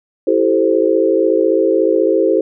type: chord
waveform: sine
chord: A minor seventh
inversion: second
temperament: equal with one note detuned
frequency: 329.6 / 385.7 / 440 / 523.3 Hz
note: E4 / G4 / A4 / C5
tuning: 0 / -28 / 0 / 0 cents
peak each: -16 dBFS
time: 0.27-2.41 s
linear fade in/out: 5 ms
effects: none